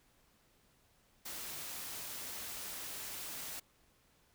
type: noise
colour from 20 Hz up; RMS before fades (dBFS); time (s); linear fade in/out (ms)
white; -44; 1.25-3.6; 10
effects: pink hiss -70 dBFS RMS until 4.34 s